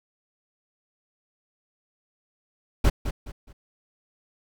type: noise with echo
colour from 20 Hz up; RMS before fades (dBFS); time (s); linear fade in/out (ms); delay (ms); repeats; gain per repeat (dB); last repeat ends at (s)
brown; -17; 2.84-2.9; 10; 210; 3; -10; 3.53
effects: none